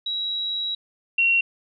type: tone pair in turn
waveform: sine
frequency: 3872 / 2738 Hz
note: B7 / F7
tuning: -35 / -35 cents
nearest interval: tritone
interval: 600 cents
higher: first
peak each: -24 / -16 dBFS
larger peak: second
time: 0.06-0.75 / 1.18-1.41 s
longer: first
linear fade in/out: 5 ms
effects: none